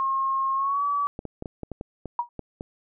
sine tone with pitch glide, 1075 to 1145.5 Hz, C6 to D6, +47 to -44 cents, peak -22 dBFS, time 0-1.07 s, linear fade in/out 0 ms, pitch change +109 cents, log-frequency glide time 0.55-0.84 s
clicks, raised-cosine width 2 ms, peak -20 dBFS, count 10, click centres 1.191 / 1.253 / 1.424 / 1.458 / 1.633 / 1.717 / 1.811 / 2.057 / 2.393 / 2.609 s
sine tone with exponential decay, 957 Hz, A#5, 45 cents sharp, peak -18 dBFS, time 2.19-2.29 s, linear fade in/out 2 ms, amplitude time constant 21 ms
effects none

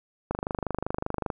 click train, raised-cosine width 1 ms, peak -14 dBFS, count 26, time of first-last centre 0.31-1.302 s, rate 25.2 Hz, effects none

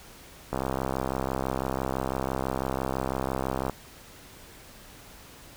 click train, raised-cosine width 1 ms, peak -14 dBFS, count 210, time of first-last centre 0.53-3.697 s, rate 66 Hz, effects pink hiss -49 dBFS RMS until 5.56 s

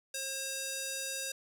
square tone with band-pass filter, 537 Hz, C5, 45 cents sharp, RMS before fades -38 dBFS, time 0.14-1.32 s, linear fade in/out 5 ms, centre 7700 Hz, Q 1, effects none

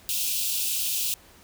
white high-pass noise, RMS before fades -27 dBFS, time 0.09-1.14 s, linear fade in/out 0 ms, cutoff 2500 Hz, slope 96 dB/octave, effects pink hiss -53 dBFS RMS until 1.43 s

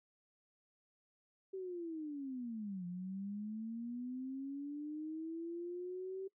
sine linear two-way sweep, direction down then up, 386.8 to 174.61 to 386.8 Hz, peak -40 dBFS, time 1.53-6.28 s, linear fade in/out 10 ms, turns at 2.86 s, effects noise-tail reverb RT60 0.1 s tail -21 dB re dry

